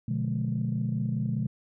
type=chord; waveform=sine; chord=B diminished seventh; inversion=none; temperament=just; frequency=123.47 / 148.16 / 177.8 / 213.4 Hz; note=B2 / D3 / F3 / Ab3; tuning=0 / +16 / +31 / +47 cents; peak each=-29 / -32 / -34 / -31 dBFS; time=0.08-1.47 s; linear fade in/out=5 ms; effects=tanh soft clip ceiling -18 dBFS